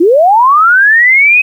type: linear sweep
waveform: sine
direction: up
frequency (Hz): 311.1 to 2550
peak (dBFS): -3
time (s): 0-1.42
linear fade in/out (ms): 10
effects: 7-bit